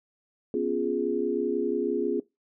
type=chord; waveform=sine; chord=C# dominant seventh; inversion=third; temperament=equal; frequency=246.9 / 277.2 / 349.2 / 415.3 Hz; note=B3 / C#4 / E#4 / G#4; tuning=0 / 0 / 0 / 0 cents; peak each=-32 / -32 / -29 / -28 dBFS; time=0.54-2.2 s; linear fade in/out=2 ms; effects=noise-tail reverb RT60 0.2 s tail -20 dB re dry